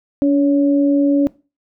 sine tone pair together, 284.7 / 560 Hz, C#4 / C#5, +46 / +18 cents, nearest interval octave, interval 1172 cents, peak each -11 / -20 dBFS, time 0.22-1.27 s, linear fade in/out 0 ms, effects noise-tail reverb RT60 0.3 s tail -20 dB re dry

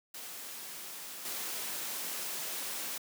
white noise with level steps, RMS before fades -44 / -38 dBFS, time 0.14-2.98 s, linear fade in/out 5 ms, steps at 1.25 s, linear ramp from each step 2 ms, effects high-pass 200 Hz 12 dB/octave

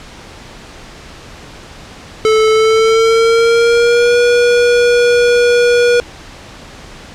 square tone with pitch glide, 436.9 to 482 Hz, A4 to B4, -12 to -42 cents, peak -8 dBFS, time 2.25-6 s, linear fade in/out 0 ms, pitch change +170 cents, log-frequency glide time 2.51-4.17 s, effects pink hiss -34 dBFS RMS until 7.14 s + low-pass 6000 Hz 12 dB/octave

